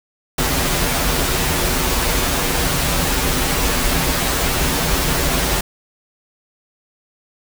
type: noise with comb filter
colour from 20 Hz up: pink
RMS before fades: -18 dBFS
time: 0.38-5.61 s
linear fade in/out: 5 ms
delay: 9.5 ms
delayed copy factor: -0.75
effects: none